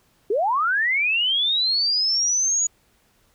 sine linear sweep, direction up, 373.6 to 6860 Hz, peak -18 dBFS, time 0.3-2.67 s, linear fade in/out 5 ms, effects pink hiss -62 dBFS RMS until 3.34 s

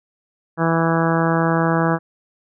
harmonic tone, 164.81 Hz, E3, in tune, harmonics 1 / 2 / 3 / 4 / 5 / 6 / 7 / 8 / 9 / 10, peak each -19 / -22 / -24 / -25 / -26 / -27 / -27 / -28 / -29 / -29 dBFS, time 0.57-1.99 s, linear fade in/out 50 ms, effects none

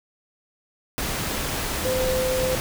sine tone in noise, 514 Hz, C5, 31 cents flat, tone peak -22 dBFS, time 1.85-2.55 s, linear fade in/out 0 ms, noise pink, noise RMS -27 dBFS, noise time 0.98-2.6 s, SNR +2 dB, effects none

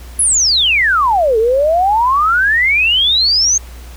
sine exponential two-way sweep, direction down then up, 11175 to 430 to 6490 Hz, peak -9 dBFS, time 0.19-3.58 s, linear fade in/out 5 ms, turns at 1.38 s, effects added 60 Hz sine -30 dBFS peak until 3.96 s + pink hiss -40 dBFS RMS until 3.96 s

